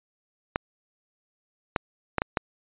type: clicks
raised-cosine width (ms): 0.5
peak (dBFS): -8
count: 5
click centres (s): 0.559 / 1.762 / 2.183 / 2.219 / 2.372
effects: resampled to 8000 Hz